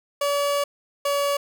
30% pulse tone pair in turn, 571 / 568 Hz, D5 / C#5, -49 / +42 cents, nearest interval unison, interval 9 cents, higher first, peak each -18 dBFS, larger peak neither, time 0.21-0.64 / 1.05-1.37 s, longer first, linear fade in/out 5 ms, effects none

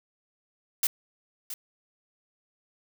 blue noise with echo, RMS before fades -24 dBFS, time 0.83-0.87 s, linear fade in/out 2 ms, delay 670 ms, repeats 1, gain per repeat -12 dB, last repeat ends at 1.54 s, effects none

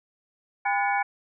sine tone cluster, 805 / 1007 / 1456 / 1728 / 2242 Hz, G5 / B5 / F#6 / A6 / C#7, +46 / +33 / -28 / -32 / +19 cents, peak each -24 / -32 / -31 / -32 / -30 dBFS, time 0.65-1.03 s, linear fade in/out 10 ms, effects none

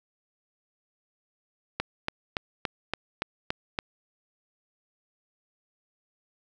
click train, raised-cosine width 0.3 ms, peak -11 dBFS, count 8, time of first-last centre 1.8-3.789 s, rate 3.52 Hz, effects none

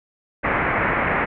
white low-pass noise, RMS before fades -21 dBFS, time 0.43-1.26 s, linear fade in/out 20 ms, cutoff 2200 Hz, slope 48 dB/octave, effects none

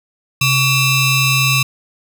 sawtooth ring-modulated tone, 1267 Hz, D#6, 31 cents sharp, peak -5 dBFS, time 0.41-1.63 s, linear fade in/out 5 ms, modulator 1400 Hz, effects none

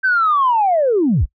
sine linear sweep, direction down, 1568 to 34.65 Hz, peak -11 dBFS, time 0.03-1.26 s, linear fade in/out 20 ms, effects noise-tail reverb RT60 0.1 s tail -23 dB re dry + tanh soft clip ceiling -7 dBFS

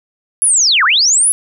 sine linear two-way sweep, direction down then up, 10880 to 1035 to 10880 Hz, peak -8 dBFS, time 0.42-1.32 s, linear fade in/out 0 ms, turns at 0.84 s, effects none

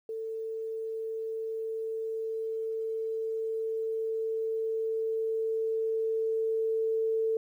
sine tone with level ramp, 445.4 Hz, A4, 21 cents sharp, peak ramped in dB -33 to -25 dBFS, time 0.09-7.37 s, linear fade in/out 2 ms, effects 11-bit

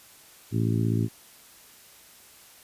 harmonic tone, 56 Hz, A1, 31 cents sharp, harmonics 2 / 3 / 4 / 5 / 6 / 7, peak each -24 / -30 / -30 / -32 / -34 / -37 dBFS, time 0.51-1.09 s, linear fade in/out 50 ms, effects white hiss -52 dBFS RMS until 2.63 s + resampled to 32000 Hz

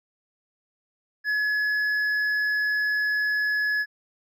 sine tone with hard clipping, 1698 Hz, G#6, 38 cents sharp, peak -23 dBFS, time 1.24-3.86 s, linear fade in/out 50 ms, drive 4 dB, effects none

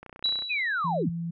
click train, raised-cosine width 0.5 ms, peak -28 dBFS, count 13, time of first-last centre 0.03-0.422 s, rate 30.6 Hz
sine tone with exponential decay, 3921 Hz, B7, 13 cents flat, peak -21 dBFS, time 0.24-1.03 s, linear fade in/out 5 ms, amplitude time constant 170 ms
sine linear sweep, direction down, 2598 to 73.42 Hz, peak -25 dBFS, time 0.49-1.1 s, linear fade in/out 20 ms
sine tone, 168.6 Hz, E3, 39 cents sharp, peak -29 dBFS, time 0.84-1.31 s, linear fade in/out 10 ms
effects none

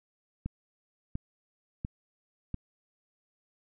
click train, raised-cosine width 5 ms, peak -21 dBFS, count 4, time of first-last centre 0.46-2.543 s, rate 1.44 Hz, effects none

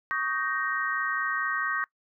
sine chord, Eb dominant seventh, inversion third, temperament just, 1120.1 / 1244.5 / 1555.6 / 1866.8 Hz, Db6 / Eb6 / G6 / Bb6, +18 / 0 / -14 / +2 cents, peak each -32 / -34 / -31 / -31 dBFS, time 0.11-1.84 s, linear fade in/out 0 ms, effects noise-tail reverb RT60 0.1 s tail -22 dB re dry

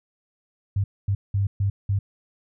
sine tone bursts at uneven times, 99.3 Hz, G2, 23 cents sharp, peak -19 dBFS, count 5, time 0.76-0.84 / 1.08-1.15 / 1.34-1.47 / 1.6-1.7 / 1.89-1.99 s, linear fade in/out 5 ms, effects none

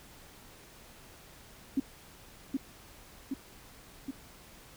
sine tone with echo, 270 Hz, C#4, 45 cents flat, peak -24 dBFS, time 1.77-1.8 s, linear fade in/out 5 ms, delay 770 ms, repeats 3, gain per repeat -3 dB, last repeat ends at 4.11 s, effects pink hiss -54 dBFS RMS until 4.76 s

